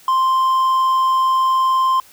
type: tone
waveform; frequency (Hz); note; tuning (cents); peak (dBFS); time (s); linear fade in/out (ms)
triangle; 1046.5; C6; 0; -11; 0.08-2; 2
effects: white hiss -47 dBFS RMS until 2.12 s